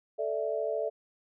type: chord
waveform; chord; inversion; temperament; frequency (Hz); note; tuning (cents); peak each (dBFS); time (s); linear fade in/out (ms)
sine; A suspended fourth; none; just; 440 / 586.7 / 660; A4 / D5 / E5; 0 / -2 / +2; -33; 0.18-0.9; 20
effects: none